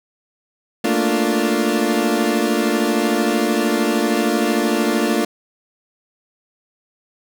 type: chord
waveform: 30% pulse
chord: Bb major seventh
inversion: third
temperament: equal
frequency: 220 / 233.1 / 293.7 / 349.2 Hz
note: A3 / Bb3 / D4 / F4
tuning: 0 / 0 / 0 / 0 cents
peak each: -19 dBFS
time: 0.84-5.25 s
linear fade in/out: 5 ms
effects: none

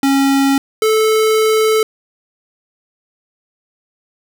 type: tone pair in turn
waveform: square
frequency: 274.1 / 436.7 Hz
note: C#4 / A4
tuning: -19 / -13 cents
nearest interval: minor sixth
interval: 806 cents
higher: second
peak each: -11 dBFS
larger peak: neither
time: 0.03-0.58 / 0.82-1.83 s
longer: second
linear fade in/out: 2 ms
effects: none

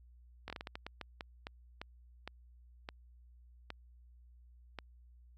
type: slowing click train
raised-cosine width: 0.3 ms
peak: -26 dBFS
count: 16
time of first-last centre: 0.48-4.787 s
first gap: 20 ms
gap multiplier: 1.33
effects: added 60 Hz sine -57 dBFS peak until 5.37 s

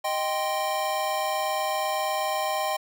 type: chord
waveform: square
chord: C minor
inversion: first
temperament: equal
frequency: 622.3 / 784 / 1046.5 Hz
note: Eb5 / G5 / C6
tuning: 0 / 0 / 0 cents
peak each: -30 / -29 / -32 dBFS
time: 0.04-2.77 s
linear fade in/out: 10 ms
effects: none

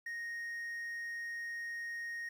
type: tone with quantisation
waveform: triangle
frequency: 1864.7 Hz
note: A#6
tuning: in tune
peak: -37 dBFS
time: 0.06-2.29 s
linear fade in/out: 5 ms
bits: 11
effects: none

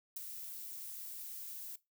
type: noise with ADSR envelope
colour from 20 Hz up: violet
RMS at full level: -39 dBFS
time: 0.16-1.76 s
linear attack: 7 ms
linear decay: 16 ms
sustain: -7 dB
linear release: 4 ms
effects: noise-tail reverb RT60 0.2 s tail -18 dB re dry

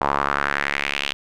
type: tone with band-pass filter sweep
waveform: sawtooth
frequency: 70.7 Hz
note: C#2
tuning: 35 cents sharp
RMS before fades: -23 dBFS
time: 0.01-1.13 s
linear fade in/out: 0 ms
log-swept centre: 940 to 3100 Hz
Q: 2.9
effects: none

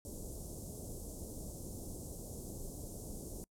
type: band-stop noise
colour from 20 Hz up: pink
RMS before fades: -45 dBFS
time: 0.05-3.44 s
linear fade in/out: 0 ms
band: 570 to 6900 Hz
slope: 24 dB/octave
effects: noise-tail reverb RT60 0.1 s tail -26 dB re dry + low-pass 12000 Hz 12 dB/octave

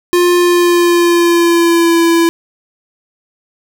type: tone with pitch glide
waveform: square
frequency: 352.7 to 335.2 Hz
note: F4 to E4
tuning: +17 to +29 cents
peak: -8 dBFS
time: 0.13-2.29 s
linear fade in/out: 0 ms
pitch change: -88 cents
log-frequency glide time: 0.37-2.01 s
effects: none

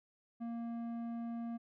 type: tone with low-pass filter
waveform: square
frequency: 232.9 Hz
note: A#3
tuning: 1 cent flat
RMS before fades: -41 dBFS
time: 0.4-1.58 s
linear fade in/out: 20 ms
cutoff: 810 Hz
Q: 0.6
effects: none

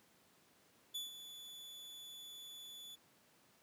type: tone with ADSR envelope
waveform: 40% pulse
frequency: 3458 Hz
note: A7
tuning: 31 cents flat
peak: -38 dBFS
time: 0.94-2.96 s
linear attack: 14 ms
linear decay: 150 ms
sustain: -11 dB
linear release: 17 ms
effects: pink hiss -69 dBFS RMS until 3.62 s + high-pass 150 Hz 12 dB/octave

